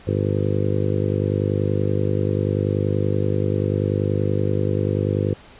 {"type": "harmonic tone", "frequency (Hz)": 50.4, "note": "G1", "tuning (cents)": 49, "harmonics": [2, 3, 4, 5, 6, 7, 8, 9, 10], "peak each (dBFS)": [-22, -26, -29, -31, -30, -28, -29, -29, -29], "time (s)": [0.07, 5.34], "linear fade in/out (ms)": 5, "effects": ["pink hiss -46 dBFS RMS until 5.59 s", "resampled to 8000 Hz"]}